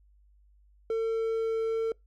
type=tone; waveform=triangle; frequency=449.8 Hz; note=A4; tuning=38 cents sharp; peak=-24 dBFS; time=0.9-1.92 s; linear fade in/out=2 ms; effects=noise-tail reverb RT60 0.2 s tail -26 dB re dry + added 50 Hz sine -58 dBFS peak until 2.06 s